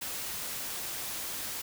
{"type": "noise", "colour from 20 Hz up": "white", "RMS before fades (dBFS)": -37, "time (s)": [0.01, 1.62], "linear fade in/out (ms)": 10, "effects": []}